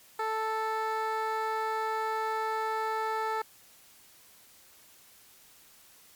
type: tone with band-pass filter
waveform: 15% pulse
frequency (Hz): 440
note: A4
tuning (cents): 0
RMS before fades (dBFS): -31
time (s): 0.19-3.42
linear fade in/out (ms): 5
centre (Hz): 890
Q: 0.86
effects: white hiss -57 dBFS RMS until 6.15 s + MP3 96 kbps